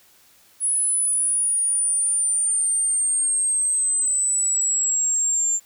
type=exponential sweep; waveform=sine; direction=down; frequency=10240 to 7280 Hz; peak=-16 dBFS; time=0.6-5.6 s; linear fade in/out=50 ms; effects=tanh soft clip ceiling -17 dBFS + white hiss -55 dBFS RMS until 5.65 s